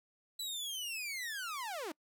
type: linear sweep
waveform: sawtooth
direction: down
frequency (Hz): 4000 to 277.2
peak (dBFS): -35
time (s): 0.39-1.92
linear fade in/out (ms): 5
effects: noise-tail reverb RT60 0.1 s tail -26 dB re dry